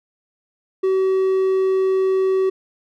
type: tone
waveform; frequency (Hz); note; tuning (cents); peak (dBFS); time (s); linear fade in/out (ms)
triangle; 380; F#4; +46; -13; 0.83-2.5; 10
effects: none